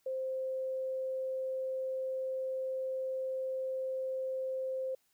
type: tone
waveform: sine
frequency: 523.3 Hz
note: C5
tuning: in tune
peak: -33 dBFS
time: 0.06-4.95 s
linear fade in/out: 5 ms
effects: white hiss -74 dBFS RMS until 5.13 s